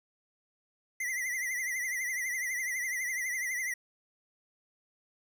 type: tone with vibrato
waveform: square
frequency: 2008 Hz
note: B6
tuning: 28 cents sharp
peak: -32 dBFS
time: 1-3.74 s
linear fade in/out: 5 ms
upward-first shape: triangle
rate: 12 Hz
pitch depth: 100 cents each way
effects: none